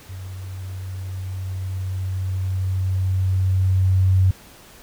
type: tone with level ramp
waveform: sine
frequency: 93.9 Hz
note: F#2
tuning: 26 cents sharp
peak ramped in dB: -31 to -12 dBFS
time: 0.09-4.31 s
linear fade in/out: 5 ms
effects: pink hiss -46 dBFS RMS until 4.82 s